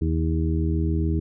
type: harmonic tone with a mistuned harmonic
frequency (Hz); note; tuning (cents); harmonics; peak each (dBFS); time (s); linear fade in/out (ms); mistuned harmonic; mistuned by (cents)
79.7; D#2; +42; 1 / 2 / 3 / 4 / 5; -22 / -27 / -32 / -28 / -34; 0.01-1.2; 10; 5; +32
effects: none